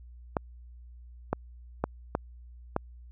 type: clicks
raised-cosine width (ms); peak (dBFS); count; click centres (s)
1; -12; 5; 0.368 / 1.33 / 1.84 / 2.151 / 2.764
effects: added 60 Hz sine -46 dBFS peak until 3.11 s